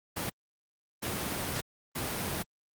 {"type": "noise bursts at uneven times", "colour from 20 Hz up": "pink", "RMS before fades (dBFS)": -33, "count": 3, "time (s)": [[0.16, 0.3], [1.02, 1.61], [1.95, 2.43]], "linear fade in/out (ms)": 10, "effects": ["high-pass 80 Hz 12 dB/octave", "Opus 32 kbps"]}